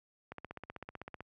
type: click train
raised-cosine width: 0.5 ms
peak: -28 dBFS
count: 15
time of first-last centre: 0.32-1.206 s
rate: 15.8 Hz
effects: high-pass 60 Hz 12 dB/octave